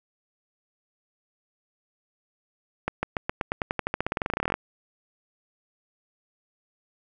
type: accelerating click train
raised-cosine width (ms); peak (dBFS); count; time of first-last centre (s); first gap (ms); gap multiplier
0.5; -10; 27; 2.88-4.54; 150; 0.92
effects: none